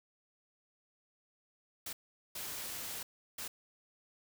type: noise bursts at uneven times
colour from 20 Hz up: white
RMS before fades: -42 dBFS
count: 3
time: 1.86-1.93 / 2.35-3.03 / 3.38-3.48 s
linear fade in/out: 5 ms
effects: none